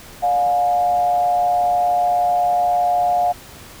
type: tone with frequency modulation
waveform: sine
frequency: 713 Hz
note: F5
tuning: 36 cents sharp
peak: -14 dBFS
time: 0.22-3.33 s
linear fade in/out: 20 ms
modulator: 125 Hz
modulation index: 0.48
effects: pink hiss -40 dBFS RMS until 3.8 s